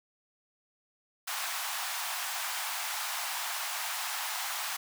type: high-pass noise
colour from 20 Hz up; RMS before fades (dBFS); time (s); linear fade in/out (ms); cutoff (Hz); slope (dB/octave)
pink; -35; 1.27-4.77; 10; 730; 48
effects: none